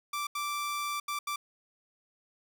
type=tone bursts at uneven times; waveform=sawtooth; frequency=1171 Hz; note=D6; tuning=5 cents flat; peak=-28 dBFS; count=4; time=0.13-0.27 / 0.35-1 / 1.08-1.19 / 1.27-1.36 s; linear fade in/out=5 ms; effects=none